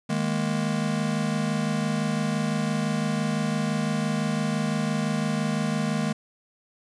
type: chord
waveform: square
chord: D# suspended fourth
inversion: none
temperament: just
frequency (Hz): 155.56 / 207.4 / 233.3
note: D#3 / G#3 / A#3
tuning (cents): 0 / -2 / +2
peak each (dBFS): -29 / -28 / -30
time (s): 0.09-6.13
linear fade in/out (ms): 10
effects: resampled to 22050 Hz + 9-bit